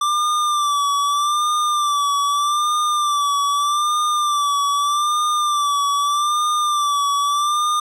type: tone with vibrato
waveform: square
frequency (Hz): 1174.7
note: D6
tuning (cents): 0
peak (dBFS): -17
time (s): 0.01-7.8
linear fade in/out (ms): 5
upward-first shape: sine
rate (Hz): 0.81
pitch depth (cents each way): 56
effects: low-pass 10000 Hz 12 dB/octave